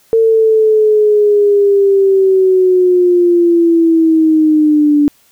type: linear sweep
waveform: sine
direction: down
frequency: 452.7 to 289.9 Hz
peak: -6 dBFS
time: 0.13-5.08 s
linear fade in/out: 0 ms
effects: white hiss -51 dBFS RMS until 5.31 s